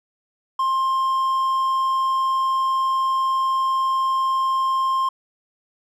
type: tone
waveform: triangle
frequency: 1058 Hz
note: C6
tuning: 19 cents sharp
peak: -16 dBFS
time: 0.59-5.09 s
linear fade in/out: 5 ms
effects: none